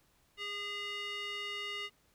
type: tone with band-pass filter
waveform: square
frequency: 408.7 Hz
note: G#4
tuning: 28 cents flat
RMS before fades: -40 dBFS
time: 0.37-1.9 s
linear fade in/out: 50 ms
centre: 2600 Hz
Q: 3.3
effects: pink hiss -70 dBFS RMS until 2.14 s

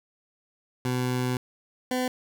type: tone pair in turn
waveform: 20% pulse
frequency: 125.8 / 253.3 Hz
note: B2 / B3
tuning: +32 / +44 cents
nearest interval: octave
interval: 1212 cents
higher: second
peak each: -20 dBFS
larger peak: neither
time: 0.85-1.37 / 1.91-2.08 s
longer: first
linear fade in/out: 2 ms
effects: none

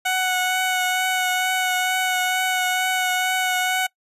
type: tone with vibrato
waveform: 15% pulse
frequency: 740 Hz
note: F#5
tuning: in tune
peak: -13 dBFS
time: 0.05-3.87 s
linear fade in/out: 10 ms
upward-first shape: triangle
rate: 2.2 Hz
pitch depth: 17 cents each way
effects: noise-tail reverb RT60 0.1 s tail -23 dB re dry + resampled to 32000 Hz

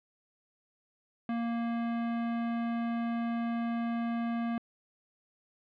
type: tone with hard clipping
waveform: sine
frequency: 233.1 Hz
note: A#3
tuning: in tune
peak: -32 dBFS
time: 1.29-4.58 s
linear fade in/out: 2 ms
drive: 18 dB
effects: low-pass 3000 Hz 12 dB/octave

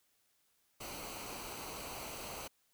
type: noise with comb filter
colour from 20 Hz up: pink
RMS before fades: -45 dBFS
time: 0.8-2.48 s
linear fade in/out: 10 ms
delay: 0.57 ms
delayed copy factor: -0.6
effects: white hiss -75 dBFS RMS until 2.73 s

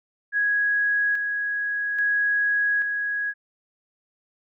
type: tone with tremolo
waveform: sine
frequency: 1661.2 Hz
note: G#6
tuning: in tune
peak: -19 dBFS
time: 0.32-3.34 s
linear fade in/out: 50 ms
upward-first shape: square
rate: 0.6 Hz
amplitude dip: 40%
effects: none

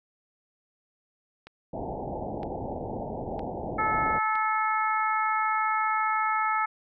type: click train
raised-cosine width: 0.3 ms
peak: -28 dBFS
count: 4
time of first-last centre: 1.47-4.355 s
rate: 1.04 Hz
type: low-pass noise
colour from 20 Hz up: white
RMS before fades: -34 dBFS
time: 1.73-4.19 s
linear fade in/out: 5 ms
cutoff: 870 Hz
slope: 96 dB/octave
type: harmonic tone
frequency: 434.5 Hz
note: A4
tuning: 22 cents flat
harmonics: 2 / 3 / 4 / 5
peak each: -28 / -26 / -34 / -33 dBFS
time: 3.78-6.66 s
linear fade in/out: 10 ms
effects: none

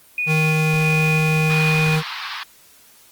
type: tone with tremolo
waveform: sine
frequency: 2468 Hz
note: D#7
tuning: 15 cents flat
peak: -19 dBFS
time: 0.18-1.96 s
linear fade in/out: 2 ms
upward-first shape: square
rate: 1.5 Hz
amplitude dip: 25%
type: tone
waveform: square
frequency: 156.6 Hz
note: D#3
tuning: 11 cents sharp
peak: -17 dBFS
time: 0.26-2.03 s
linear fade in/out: 50 ms
type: band-pass noise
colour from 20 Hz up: pink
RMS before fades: -30 dBFS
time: 1.5-2.43 s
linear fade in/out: 0 ms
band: 920 to 4900 Hz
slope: 48 dB/octave
effects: white hiss -50 dBFS RMS until 3.11 s + Opus 32 kbps

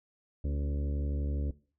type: harmonic tone with a mistuned harmonic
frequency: 72 Hz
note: D2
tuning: 34 cents flat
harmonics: 1 / 2 / 3 / 4 / 5 / 6 / 7 / 8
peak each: -30 / -39 / -44 / -42 / -50 / -50 / -50 / -53 dBFS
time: 0.44-1.51 s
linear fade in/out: 5 ms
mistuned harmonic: 4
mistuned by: -37 cents
effects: noise-tail reverb RT60 0.4 s tail -19 dB re dry

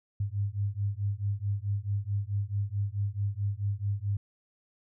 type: beating tone pair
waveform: sine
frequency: 98.9 / 103.5 Hz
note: G2 / G#2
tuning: +16 / -5 cents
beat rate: 4.6 Hz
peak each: -31 / -31 dBFS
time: 0.2-4.17 s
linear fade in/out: 5 ms
effects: none

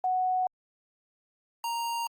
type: tone pair in turn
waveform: sine / square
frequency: 740 / 932.3 Hz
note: F#5 / A#5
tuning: 0 / 0 cents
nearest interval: major third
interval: 400 cents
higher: second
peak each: -24 / -30 dBFS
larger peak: first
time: 0.04-0.47 / 1.64-2.07 s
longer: neither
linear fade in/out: 2 ms
effects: Opus 24 kbps

